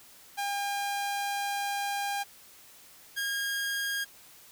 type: tone pair in turn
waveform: sawtooth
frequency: 805 / 1625.9 Hz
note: G5 / G#6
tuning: +46 / -37 cents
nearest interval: octave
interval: 1217 cents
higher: second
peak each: -26 dBFS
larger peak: neither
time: 0.37-2.24 / 3.16-4.05 s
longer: first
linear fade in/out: 20 ms
effects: white hiss -54 dBFS RMS until 4.51 s